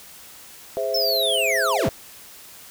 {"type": "chord", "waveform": "sine", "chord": "Ab augmented", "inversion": "none", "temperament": "equal", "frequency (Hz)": [415.3, 523.3, 659.3], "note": ["Ab4", "C5", "E5"], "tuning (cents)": [0, 0, 0], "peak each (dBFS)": [-29, -26, -25], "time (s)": [0.77, 1.89], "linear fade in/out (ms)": 0}
{"type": "linear sweep", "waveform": "square", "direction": "down", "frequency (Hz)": [5400, 50.6], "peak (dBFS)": -21, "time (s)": [0.94, 1.89], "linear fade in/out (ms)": 5}
{"effects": ["white hiss -44 dBFS RMS until 2.7 s"]}